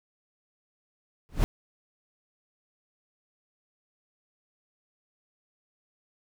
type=noise with exponential growth; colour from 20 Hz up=brown; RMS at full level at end=-17 dBFS; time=1.29-1.44 s; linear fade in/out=0 ms; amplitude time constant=32 ms; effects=none